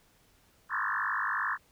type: tone with frequency modulation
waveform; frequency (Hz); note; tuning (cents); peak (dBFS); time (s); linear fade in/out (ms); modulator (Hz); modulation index
sine; 1396.9; F6; 0; -28; 0.69-1.58; 50; 51.3; 7.8
effects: pink hiss -65 dBFS RMS until 1.71 s